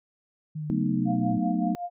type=linear sweep; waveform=sine; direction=down; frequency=156.4 to 116.54 Hz; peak=-30 dBFS; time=0.55-1.38 s; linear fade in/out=10 ms
type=chord; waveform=sine; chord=B dominant seventh; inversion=second; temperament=just; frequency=185.21 / 222.2 / 246.9 / 308.7 Hz; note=F#3 / A3 / B3 / D#4; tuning=+2 / +17 / 0 / -14 cents; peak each=-28 / -28 / -30 / -30 dBFS; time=0.7-1.75 s; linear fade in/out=0 ms
type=tone with tremolo; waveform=sine; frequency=703 Hz; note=F5; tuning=11 cents sharp; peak=-28 dBFS; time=1.05-1.9 s; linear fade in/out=50 ms; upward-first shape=sine; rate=5.3 Hz; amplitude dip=80%
effects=none